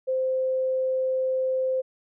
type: tone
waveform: sine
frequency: 520 Hz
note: C5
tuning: 11 cents flat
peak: -22 dBFS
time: 0.07-1.82 s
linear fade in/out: 20 ms
effects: none